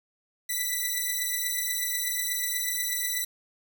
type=beating tone pair; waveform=5% pulse; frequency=1975.5 / 1983.7 Hz; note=B6 / B6; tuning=0 / +7 cents; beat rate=8.2 Hz; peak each=-19 / -20 dBFS; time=0.49-3.25 s; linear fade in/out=10 ms; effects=none